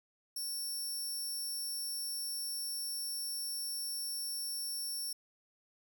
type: tone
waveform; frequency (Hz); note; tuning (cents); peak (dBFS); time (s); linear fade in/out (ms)
15% pulse; 5450; F8; -43; -31; 0.36-5.13; 5
effects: none